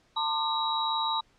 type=tone cluster; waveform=sine; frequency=896 / 1042 / 1204 / 3860 Hz; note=A5 / C6 / D6 / B7; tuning=+31 / -7 / +43 / -40 cents; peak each=-29 / -36 / -34 / -30 dBFS; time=0.16-1.21 s; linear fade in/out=10 ms; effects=pink hiss -65 dBFS RMS until 1.38 s + low-pass 6000 Hz 12 dB/octave